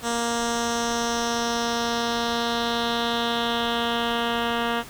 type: tone with low-pass filter sweep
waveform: 10% pulse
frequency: 234.3 Hz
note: A#3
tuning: 9 cents sharp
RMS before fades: -25 dBFS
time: 0.02-4.84 s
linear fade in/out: 50 ms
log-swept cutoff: 7700 to 2600 Hz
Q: 2.7
effects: pink hiss -42 dBFS RMS until 4.89 s